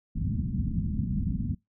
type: low-pass noise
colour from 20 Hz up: white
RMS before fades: -29 dBFS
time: 0.15-1.55 s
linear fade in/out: 10 ms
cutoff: 230 Hz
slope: 48 dB/octave
effects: noise-tail reverb RT60 0.2 s tail -26 dB re dry